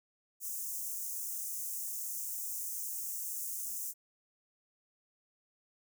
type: high-pass noise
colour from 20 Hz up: white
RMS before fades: -39 dBFS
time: 0.4-3.94 s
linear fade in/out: 50 ms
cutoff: 6100 Hz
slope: 48 dB/octave
effects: none